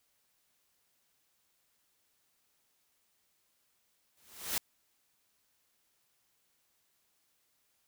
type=noise with exponential growth; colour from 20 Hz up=white; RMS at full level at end=-30 dBFS; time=4.17-4.58 s; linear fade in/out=2 ms; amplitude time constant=87 ms; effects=white hiss -75 dBFS RMS until 7.87 s